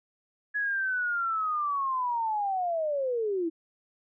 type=linear sweep; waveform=sine; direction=down; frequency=1691 to 316.7 Hz; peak=-26 dBFS; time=0.54-3.5 s; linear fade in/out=20 ms; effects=none